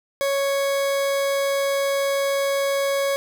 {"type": "tone", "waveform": "40% pulse", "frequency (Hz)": 554.4, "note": "C#5", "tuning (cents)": 0, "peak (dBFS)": -19, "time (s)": [0.21, 3.16], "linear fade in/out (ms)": 0, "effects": []}